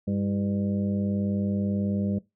harmonic tone with a mistuned harmonic, 100 Hz, G2, 35 cents sharp, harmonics 1 / 2 / 3 / 4 / 5 / 6, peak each -31 / -25 / -39 / -41 / -38 / -40 dBFS, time 0.07-2.19 s, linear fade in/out 10 ms, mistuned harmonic 3, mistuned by +120 cents, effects noise-tail reverb RT60 0.2 s tail -20 dB re dry

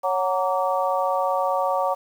harmonic tone with a mistuned harmonic, 185 Hz, F#3, in tune, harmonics 3 / 4 / 5 / 6, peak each -24 / -25 / -26 / -27 dBFS, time 0.03-1.95 s, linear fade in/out 20 ms, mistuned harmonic 6, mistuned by +66 cents, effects 8-bit

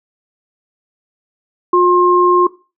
sine tone pair together, 357.4 / 1065 Hz, F4 / C6, +40 / +30 cents, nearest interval octave + perfect fifth, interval 1890 cents, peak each -10 dBFS, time 1.73-2.47 s, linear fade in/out 5 ms, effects noise-tail reverb RT60 0.3 s tail -18 dB re dry

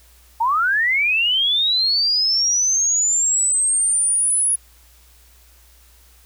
sine linear sweep, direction up, 870 to 10480 Hz, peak -15 dBFS, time 0.4-4.56 s, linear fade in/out 10 ms, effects added 60 Hz sine -50 dBFS peak until 6.25 s + white hiss -53 dBFS RMS until 6.25 s

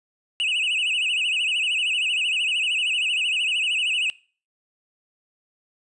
triangle tone with vibrato, 2730 Hz, F7, 40 cents flat, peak -19 dBFS, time 0.4-4.1 s, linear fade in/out 0 ms, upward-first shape sine, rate 13 Hz, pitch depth 150 cents each way, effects noise-tail reverb RT60 0.4 s tail -22 dB re dry + resampled to 24000 Hz

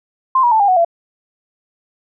sine tone with pitch steps, 1046 / 959.2 / 879.6 / 806.6 / 739.6 / 678.2 Hz, C6 / A#5 / A5 / G5 / F#5 / E5, -1 / +49 / -1 / +49 / -1 / +49 cents, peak -9 dBFS, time 0.35-0.848 s, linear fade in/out 5 ms, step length 83 ms, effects none

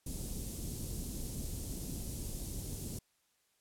pink band-stop noise, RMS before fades -40 dBFS, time 0.06-2.99 s, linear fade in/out 5 ms, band 280 to 7800 Hz, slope 12 dB/octave, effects white hiss -75 dBFS RMS until 3.6 s + low-pass 12000 Hz 12 dB/octave

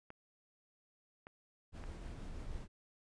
clicks, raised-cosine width 0.5 ms, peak -35 dBFS, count 3, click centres 0.104 / 1.269 / 1.839 s
brown noise with tremolo, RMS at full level -44 dBFS, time 1.72-2.68 s, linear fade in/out 50 ms, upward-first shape triangle, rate 6.3 Hz, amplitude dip 25%
effects resampled to 22050 Hz

